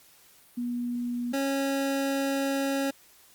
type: tone pair in turn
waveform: sine / 25% pulse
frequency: 242 / 274.4 Hz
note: B3 / C#4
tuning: -35 / -17 cents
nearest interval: major second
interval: 218 cents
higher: second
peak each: -28 / -22 dBFS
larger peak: second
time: 0.57-1.33 / 1.33-2.91 s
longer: second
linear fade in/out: 10 ms
effects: white hiss -57 dBFS RMS until 3.34 s + Opus 48 kbps